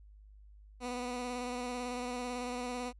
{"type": "tone with vibrato", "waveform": "15% pulse", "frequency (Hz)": 246.9, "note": "B3", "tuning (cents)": 0, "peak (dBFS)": -30, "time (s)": [0.8, 2.93], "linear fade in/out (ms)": 50, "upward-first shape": "square", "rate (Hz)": 18, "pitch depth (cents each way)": 20, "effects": ["added 51 Hz sine -53 dBFS peak until 2.99 s", "resampled to 24000 Hz"]}